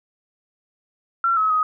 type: tone with pitch steps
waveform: sine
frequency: 1360 / 1284 / 1256 Hz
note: F6 / E6 / D#6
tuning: -46 / -46 / +16 cents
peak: -16 dBFS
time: 1.24-1.63 s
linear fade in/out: 2 ms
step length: 130 ms
effects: none